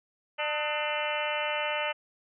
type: harmonic tone with a mistuned harmonic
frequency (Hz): 298.5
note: D4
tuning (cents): +28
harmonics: 2 / 3 / 4 / 5 / 6 / 7 / 8 / 9 / 10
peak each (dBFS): -33 / -35 / -38 / -39 / -40 / -37 / -38 / -37 / -37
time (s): 0.38-1.93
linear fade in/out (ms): 20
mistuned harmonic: 4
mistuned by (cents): +94
effects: none